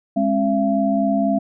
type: tone cluster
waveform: sine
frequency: 205.9 / 269.9 / 676 Hz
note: G#3 / C#4 / E5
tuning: -15 / -46 / +43 cents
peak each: -20 dBFS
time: 0.16-1.39 s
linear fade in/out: 10 ms
effects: none